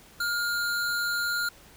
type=tone pair together; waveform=square; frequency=1414 / 4038 Hz; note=F6 / B7; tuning=+21 / +38 cents; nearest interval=octave + tritone; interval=1817 cents; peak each=-27 / -37 dBFS; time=0.2-1.49 s; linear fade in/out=5 ms; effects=pink hiss -53 dBFS RMS until 1.76 s